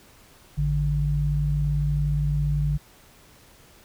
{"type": "tone pair together", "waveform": "sine", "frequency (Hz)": [54.78, 146.83], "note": ["A1", "D3"], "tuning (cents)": [-7, 0], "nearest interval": "octave + perfect fourth", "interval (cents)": 1707, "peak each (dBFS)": [-25, -22], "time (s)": [0.57, 2.78], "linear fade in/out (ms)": 20, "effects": ["pink hiss -53 dBFS RMS until 3.84 s"]}